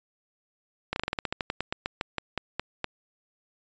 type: slowing click train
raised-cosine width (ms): 0.3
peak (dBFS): -12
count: 19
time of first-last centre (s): 0.93-2.843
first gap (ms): 31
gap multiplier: 1.13
effects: resampled to 16000 Hz